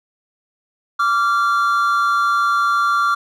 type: tone pair together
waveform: triangle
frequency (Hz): 1163 / 1383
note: D6 / F6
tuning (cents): -17 / -17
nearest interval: minor third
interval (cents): 300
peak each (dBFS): -15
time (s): 0.99-3.15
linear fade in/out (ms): 10
effects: none